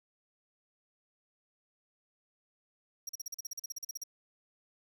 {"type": "tone bursts", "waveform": "40% pulse", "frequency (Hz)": 5660, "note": "F8", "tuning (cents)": 22, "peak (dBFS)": -36, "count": 16, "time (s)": [3.07, 4.037], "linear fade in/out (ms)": 5, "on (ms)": 22, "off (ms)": 41, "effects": ["12-bit"]}